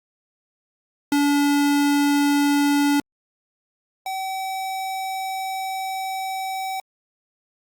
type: tone pair in turn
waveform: square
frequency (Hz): 287 / 764.4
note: D4 / G5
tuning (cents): -40 / -44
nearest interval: octave + perfect fourth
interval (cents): 1696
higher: second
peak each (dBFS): -17 / -26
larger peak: first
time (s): 1.12-3 / 4.06-6.8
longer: second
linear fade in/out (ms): 2
effects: Opus 48 kbps